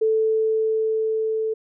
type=tone with level ramp; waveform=sine; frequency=440 Hz; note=A4; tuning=in tune; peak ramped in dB=-16 to -21 dBFS; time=0.01-1.54 s; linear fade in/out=10 ms; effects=none